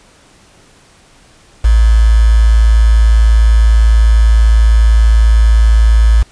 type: tone with quantisation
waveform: sine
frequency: 55.4 Hz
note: A1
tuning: 13 cents sharp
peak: -4 dBFS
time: 1.64-6.23 s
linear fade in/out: 10 ms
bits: 4
effects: pink hiss -45 dBFS RMS until 6.31 s + resampled to 22050 Hz